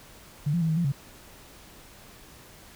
sine tone with pitch steps, 146.5 / 172.6 / 162.3 / 158.2 / 172.7 / 138.6 Hz, D3 / F3 / E3 / D#3 / F3 / C#3, -4 / -20 / -27 / +29 / -19 / 0 cents, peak -22 dBFS, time 0.46-0.922 s, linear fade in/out 10 ms, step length 77 ms, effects pink hiss -50 dBFS RMS until 2.75 s

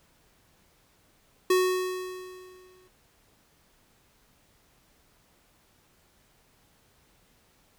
square tone with exponential decay, 368.8 Hz, F#4, 6 cents flat, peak -19 dBFS, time 1.5-2.88 s, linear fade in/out 5 ms, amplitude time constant 300 ms, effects pink hiss -64 dBFS RMS until 7.78 s

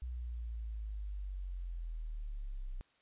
sine linear sweep, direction down, 62.1 to 30.87 Hz, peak -38 dBFS, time 0.02-2.81 s, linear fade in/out 0 ms, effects white hiss -71 dBFS RMS until 3.01 s + resampled to 8000 Hz

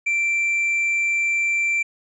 sine tone with tanh clipping, 2349 Hz, D7, in tune, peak -19 dBFS, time 0.06-1.83 s, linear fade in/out 10 ms, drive 3 dB, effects resampled to 22050 Hz

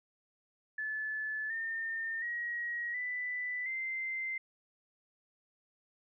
sine tone with pitch steps, 1733 / 1813.9 / 1898.6 / 1987.2 / 2080 Hz, A6 / A#6 / A#6 / B6 / C7, -27 / -48 / +31 / +10 / -11 cents, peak -34 dBFS, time 0.78-4.38 s, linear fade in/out 5 ms, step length 720 ms, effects none

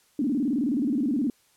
sine tone with vibrato, 263.4 Hz, C4, 12 cents sharp, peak -22 dBFS, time 0.19-1.3 s, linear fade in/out 2 ms, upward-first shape square, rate 19 Hz, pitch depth 200 cents each way, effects white hiss -63 dBFS RMS until 1.56 s + low-pass 12000 Hz 12 dB/octave

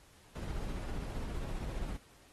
brown noise with tremolo, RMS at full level -37 dBFS, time 0.35-1.97 s, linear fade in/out 10 ms, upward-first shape sine, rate 15 Hz, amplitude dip 30%, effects pink hiss -62 dBFS RMS until 2.32 s + AAC 32 kbps

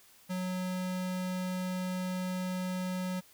square tone, 183.7 Hz, F#3, 12 cents flat, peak -33 dBFS, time 0.29-3.21 s, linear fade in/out 20 ms, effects white hiss -60 dBFS RMS until 3.33 s

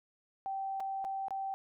sine tone with dropouts, 777 Hz, G5, 16 cents flat, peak -34 dBFS, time 0.46-1.54 s, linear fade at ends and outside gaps 0 ms, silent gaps 0.8-0.804 / 1.043-1.049 / 1.283-1.307 s, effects none

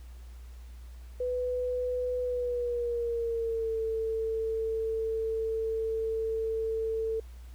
sine tone with pitch glide, 498 to 446.2 Hz, B4 to A4, +14 to +24 cents, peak -28 dBFS, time 1.2-7.2 s, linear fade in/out 5 ms, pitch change -190 cents, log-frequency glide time 2.21-3.79 s, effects added 60 Hz sine -43 dBFS peak until 7.54 s + pink hiss -61 dBFS RMS until 7.54 s

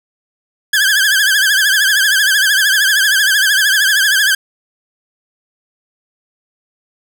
sawtooth tone with vibrato, 1624 Hz, G#6, 39 cents flat, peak -6 dBFS, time 0.73-4.35 s, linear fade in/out 5 ms, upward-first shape triangle, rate 13 Hz, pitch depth 130 cents each way, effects none

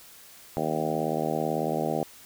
harmonic tone with a mistuned harmonic, 78.2 Hz, D#2, 9 cents sharp, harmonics 2 / 3 / 4 / 5 / 6 / 7 / 8 / 9 / 10, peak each -34 / -34 / -34 / -34 / -34 / -34 / -34 / -34 / -34 dBFS, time 0.57-2.03 s, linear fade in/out 0 ms, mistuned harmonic 2, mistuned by +15 cents, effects white hiss -50 dBFS RMS until 2.25 s

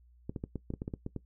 clicks, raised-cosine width 3 ms, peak -23 dBFS, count 11, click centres 0.295 / 0.362 / 0.439 / 0.557 / 0.704 / 0.738 / 0.819 / 0.879 / 0.938 / 1.064 / 1.163 s, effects noise-tail reverb RT60 0.1 s tail -19 dB re dry + added 60 Hz sine -58 dBFS peak until 1.25 s

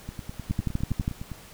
two click trains, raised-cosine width 5 ms, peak -13 / -22 dBFS, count 8 / 13, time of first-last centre 0.51-1.079 / 0.09-1.317 s, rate 12.3 / 9.78 Hz, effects pink hiss -48 dBFS RMS until 1.53 s

